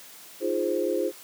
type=chord; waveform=sine; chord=F minor seventh; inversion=third; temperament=equal; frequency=311.1 / 349.2 / 415.3 / 523.3 Hz; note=Eb4 / F4 / Ab4 / C5; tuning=0 / 0 / 0 / 0 cents; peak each=-32 / -28 / -29 / -28 dBFS; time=0.4-1.12 s; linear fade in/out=50 ms; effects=white hiss -47 dBFS RMS until 1.23 s + high-pass 150 Hz 12 dB/octave